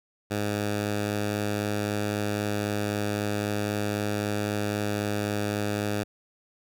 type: tone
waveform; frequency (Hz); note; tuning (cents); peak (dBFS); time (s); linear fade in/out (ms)
10% pulse; 103.83; G#2; 0; -18; 0.3-6.04; 20
effects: none